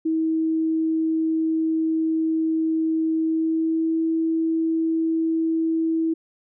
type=tone with pitch glide; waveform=sine; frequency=320.7 to 324.8 Hz; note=E4 to E4; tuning=-48 to -26 cents; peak=-19 dBFS; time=0.05-6.14 s; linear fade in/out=10 ms; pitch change=+22 cents; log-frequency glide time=3.16-4.02 s; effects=none